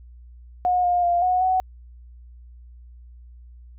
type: tone with pitch steps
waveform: sine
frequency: 723 / 710 / 697 / 731 / 746 Hz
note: F#5 / F5 / F5 / F#5 / F#5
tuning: -40 / +28 / -4 / -21 / +14 cents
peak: -17 dBFS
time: 0.65-1.6 s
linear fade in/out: 0 ms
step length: 190 ms
effects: added 60 Hz sine -42 dBFS peak until 3.78 s